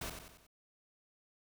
pink noise with echo, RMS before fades -41 dBFS, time 0.01-0.1 s, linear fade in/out 5 ms, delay 92 ms, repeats 4, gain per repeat -6 dB, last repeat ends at 0.468 s, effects none

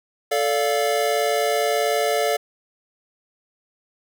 square chord, D minor, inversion second, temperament equal with one note detuned, 440 / 579.9 / 698.5 Hz, A4 / D5 / F5, 0 / -22 / 0 cents, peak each -24 dBFS, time 0.31-2.37 s, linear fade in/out 10 ms, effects none

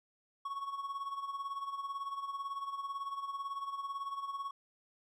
triangle tone with tremolo, 1108.7 Hz, C#6, in tune, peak -33 dBFS, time 0.45-4.51 s, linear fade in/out 5 ms, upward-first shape sine, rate 18 Hz, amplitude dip 65%, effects none

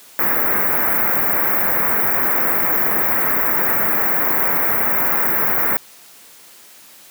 white band-stop noise, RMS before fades -17 dBFS, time 0.19-5.77 s, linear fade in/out 0 ms, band 2100 to 14000 Hz, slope 48 dB/octave, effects white hiss -44 dBFS RMS until 7.1 s + high-pass 150 Hz 12 dB/octave

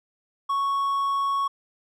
triangle tone, 1108.7 Hz, C#6, in tune, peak -20 dBFS, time 0.49-1.48 s, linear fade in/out 10 ms, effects none

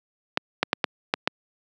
clicks, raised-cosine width 0.3 ms, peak -3 dBFS, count 6, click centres 0.374 / 0.63 / 0.731 / 0.842 / 1.139 / 1.275 s, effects high-pass 200 Hz 12 dB/octave

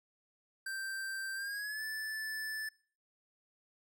square tone with pitch glide, 1568 to 1749.9 Hz, G6 to A6, 0 to -10 cents, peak -38 dBFS, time 0.66-2.69 s, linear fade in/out 5 ms, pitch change +190 cents, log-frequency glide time 1.35-1.83 s, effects noise-tail reverb RT60 0.5 s tail -23 dB re dry

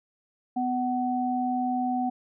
sine tone pair together, 250.3 / 750 Hz, B3 / F#5, +23 / +23 cents, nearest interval octave + perfect fifth, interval 1900 cents, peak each -27 dBFS, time 0.56-2.1 s, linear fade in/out 10 ms, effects none

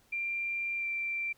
sine tone with pitch glide, 2375 to 2353 Hz, D7 to D7, +19 to +3 cents, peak -31 dBFS, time 0.12-1.33 s, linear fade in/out 10 ms, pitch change -16 cents, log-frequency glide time 0.77-0.85 s, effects pink hiss -66 dBFS RMS until 1.37 s

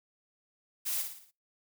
blue noise with echo, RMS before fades -33 dBFS, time 0.85-1.03 s, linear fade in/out 20 ms, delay 57 ms, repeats 5, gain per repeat -6 dB, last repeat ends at 1.315 s, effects noise-tail reverb RT60 0.3 s tail -26 dB re dry

